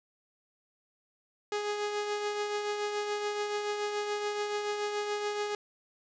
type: tone with tremolo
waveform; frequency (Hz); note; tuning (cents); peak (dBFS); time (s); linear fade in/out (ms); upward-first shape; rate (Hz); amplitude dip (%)
sawtooth; 415.3; G#4; 0; -25; 1.52-5.55; 2; triangle; 7; 45
effects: resampled to 16000 Hz + 9-bit